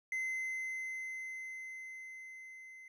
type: tone with level ramp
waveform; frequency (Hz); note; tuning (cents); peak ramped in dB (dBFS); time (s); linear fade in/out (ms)
triangle; 2058; C7; -29; -32 to -49; 0.12-2.88; 2
effects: none